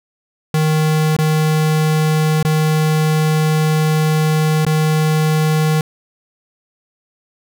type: tone with dropouts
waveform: square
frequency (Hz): 155.56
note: D#3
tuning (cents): 0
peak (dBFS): -13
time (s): 0.54-5.81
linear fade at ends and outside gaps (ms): 2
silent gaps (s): 1.166-1.187 / 2.428-2.449 / 4.651-4.665
effects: none